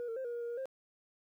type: tone with pitch steps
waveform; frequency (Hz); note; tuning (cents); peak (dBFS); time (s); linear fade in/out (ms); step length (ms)
sine; 481.1 / 454.8 / 525 / 477.1 / 474.2 / 471.4 / 474.1 / 530; B4 / A#4 / C5 / A#4 / A#4 / A#4 / A#4 / C5; -45 / -43 / +6 / +40 / +30 / +19 / +29 / +22; -34; 0-0.656; 0; 82
effects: tanh soft clip ceiling -35 dBFS + 12-bit